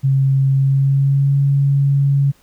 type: tone with pitch glide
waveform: sine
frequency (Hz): 135.4 to 139.53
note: C#3 to C#3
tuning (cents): -40 to +12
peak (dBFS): -11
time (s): 0.03-2.32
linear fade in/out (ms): 20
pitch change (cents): +52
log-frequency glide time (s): 0.52-1.36
effects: pink hiss -54 dBFS RMS until 2.42 s